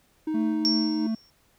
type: tone with pitch glide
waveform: triangle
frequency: 312.6 to 310.8 Hz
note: D#4 to D#4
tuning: +8 to -2 cents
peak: -23 dBFS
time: 0.27-1.07 s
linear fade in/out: 5 ms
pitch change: -10 cents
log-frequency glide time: 0.41-0.9 s
type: tone with tremolo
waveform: triangle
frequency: 222.3 Hz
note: A3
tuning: 18 cents sharp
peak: -22 dBFS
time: 0.34-1.15 s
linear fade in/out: 5 ms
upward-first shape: sine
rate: 2.9 Hz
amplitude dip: 50%
type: tone with exponential decay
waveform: sine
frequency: 5480 Hz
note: F8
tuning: 34 cents flat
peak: -19 dBFS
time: 0.65-1.3 s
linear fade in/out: 0 ms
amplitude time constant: 140 ms
effects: pink hiss -64 dBFS RMS until 1.58 s